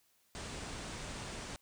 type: low-pass noise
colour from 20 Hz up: pink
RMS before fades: -44 dBFS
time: 0.35-1.56 s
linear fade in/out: 0 ms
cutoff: 9400 Hz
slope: 96 dB/octave
effects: white hiss -72 dBFS RMS until 1.61 s